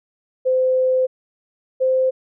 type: tone pair in turn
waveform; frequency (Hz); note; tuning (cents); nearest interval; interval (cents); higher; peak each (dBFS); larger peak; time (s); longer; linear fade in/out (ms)
sine; 515 / 519.5; C5 / C5; -28 / -12; unison; 16; second; -14; neither; 0.45-1.07 / 1.8-2.11; first; 20
effects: none